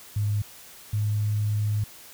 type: tone pair in turn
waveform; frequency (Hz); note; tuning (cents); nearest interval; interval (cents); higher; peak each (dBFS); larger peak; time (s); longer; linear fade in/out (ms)
sine; 103.83 / 105.28; G#2 / G#2; 0 / +24; unison; 24; second; -22; neither; 0.16-0.42 / 0.93-1.84; second; 5
effects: white hiss -47 dBFS RMS until 2.13 s